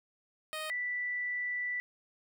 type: tone pair in turn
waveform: 10% pulse / sine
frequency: 622.3 / 1971.6 Hz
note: D#5 / B6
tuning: 0 / -3 cents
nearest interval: octave + minor sixth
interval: 1997 cents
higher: second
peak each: -28 / -32 dBFS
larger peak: first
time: 0.53-0.7 / 0.7-1.8 s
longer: second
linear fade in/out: 0 ms
effects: none